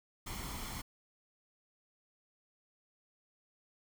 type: noise with comb filter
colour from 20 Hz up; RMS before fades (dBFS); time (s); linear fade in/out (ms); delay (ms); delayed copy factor
pink; -42; 0.26-0.82; 10; 0.93; +0.55
effects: none